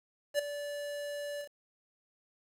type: tone with ADSR envelope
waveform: square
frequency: 580 Hz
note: D5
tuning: 22 cents flat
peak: -25 dBFS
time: 0.34-1.49 s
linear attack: 49 ms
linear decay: 8 ms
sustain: -13 dB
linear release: 87 ms
effects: resampled to 32000 Hz + 9-bit